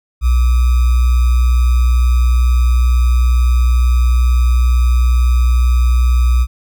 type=tone with sample-and-hold; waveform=sine; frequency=61.1 Hz; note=B1; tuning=18 cents flat; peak=-8 dBFS; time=0.21-6.47 s; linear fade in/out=50 ms; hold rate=1225 Hz; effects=none